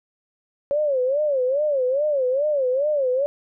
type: tone with vibrato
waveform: sine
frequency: 552 Hz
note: C#5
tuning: 7 cents flat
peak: -18 dBFS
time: 0.71-3.26 s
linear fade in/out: 0 ms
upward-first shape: sine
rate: 2.4 Hz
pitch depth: 170 cents each way
effects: none